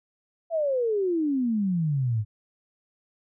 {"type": "exponential sweep", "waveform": "sine", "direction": "down", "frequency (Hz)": [681, 102.3], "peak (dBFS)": -22, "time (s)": [0.5, 2.25], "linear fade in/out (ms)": 50, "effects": []}